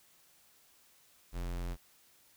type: tone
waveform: square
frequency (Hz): 43.72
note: F1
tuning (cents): +3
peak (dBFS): -36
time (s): 1.32-1.77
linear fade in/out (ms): 50
effects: white hiss -65 dBFS RMS until 2.36 s